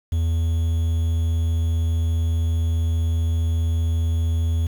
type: tone with quantisation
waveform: triangle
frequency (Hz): 82.41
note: E2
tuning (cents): 0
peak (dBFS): -16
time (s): 0.12-4.67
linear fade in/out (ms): 5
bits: 7
effects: none